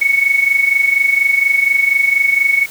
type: tone with amplitude modulation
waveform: sine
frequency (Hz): 2217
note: C#7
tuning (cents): 0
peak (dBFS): -7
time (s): 0.01-2.66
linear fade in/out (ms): 10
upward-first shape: sine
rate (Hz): 24.2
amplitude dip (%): 70
effects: white hiss -34 dBFS RMS until 2.7 s